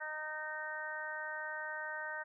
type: harmonic tone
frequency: 308.2 Hz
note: D#4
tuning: 16 cents flat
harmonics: 2 / 3 / 4 / 5 / 6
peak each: -47 / -46 / -51 / -42 / -44 dBFS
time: 0-2.24 s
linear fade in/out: 20 ms
effects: none